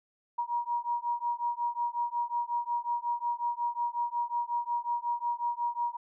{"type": "beating tone pair", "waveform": "sine", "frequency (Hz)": [950, 955.5], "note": ["A#5", "A#5"], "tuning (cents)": [33, 43], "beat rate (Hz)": 5.5, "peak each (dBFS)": [-32, -32], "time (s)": [0.38, 5.97], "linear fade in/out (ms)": 10, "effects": []}